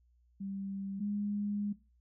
sine tone pair in turn, 196 / 205.2 Hz, G3 / G#3, 0 / -21 cents, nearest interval minor second, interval 79 cents, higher second, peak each -37 / -32 dBFS, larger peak second, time 0.4-1 / 1-1.73 s, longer second, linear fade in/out 10 ms, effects noise-tail reverb RT60 0.3 s tail -18 dB re dry + added 60 Hz sine -65 dBFS peak until 2 s

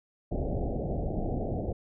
pink low-pass noise, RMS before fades -31 dBFS, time 0.31-1.73 s, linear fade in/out 10 ms, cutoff 760 Hz, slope 96 dB/octave, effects none

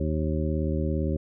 harmonic tone, 77.6 Hz, D#2, 4 cents flat, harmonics 1 / 2 / 3 / 4 / 5 / 7, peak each -27 / -30 / -32 / -33 / -34 / -35 dBFS, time 0-1.17 s, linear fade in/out 5 ms, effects none

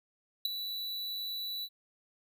square tone with ADSR envelope, 3951 Hz, B7, in tune, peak -25 dBFS, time 0.45-1.69 s, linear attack 4 ms, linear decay 11 ms, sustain -11 dB, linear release 54 ms, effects none

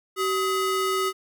square ring-modulated tone, 823 Hz, G#5, 16 cents flat, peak -20 dBFS, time 0.16-1.13 s, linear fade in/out 50 ms, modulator 442 Hz, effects none

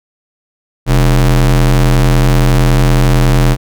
square ring-modulated tone, 82.7 Hz, E2, 6 cents sharp, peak -4 dBFS, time 0.86-3.57 s, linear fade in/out 50 ms, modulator 45.4 Hz, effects none

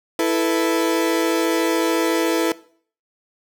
35% pulse chord, E suspended fourth, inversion none, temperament equal, 329.6 / 440 / 493.9 Hz, E4 / A4 / B4, 0 / 0 / 0 cents, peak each -18 / -22 / -21 dBFS, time 0.19-2.52 s, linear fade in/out 2 ms, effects noise-tail reverb RT60 0.5 s tail -19 dB re dry

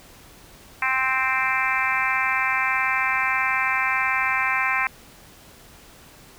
harmonic tone, 261.6 Hz, C4, in tune, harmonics 3 / 4 / 5 / 6 / 7 / 8 / 9 / 10, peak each -31 / -26 / -31 / -28 / -28 / -27 / -26 / -32 dBFS, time 0.82-4.87 s, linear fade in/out 2 ms, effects pink hiss -48 dBFS RMS until 6.38 s

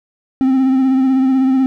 triangle tone with vibrato, 263.2 Hz, C4, 10 cents sharp, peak -8 dBFS, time 0.41-1.66 s, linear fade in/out 0 ms, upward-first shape triangle, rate 16 Hz, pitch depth 39 cents each way, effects none

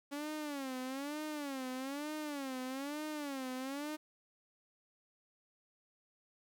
sawtooth tone with vibrato, 280 Hz, C#4, 18 cents sharp, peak -35 dBFS, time 0.11-3.97 s, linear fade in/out 20 ms, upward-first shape sine, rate 1.1 Hz, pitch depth 160 cents each way, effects 12-bit

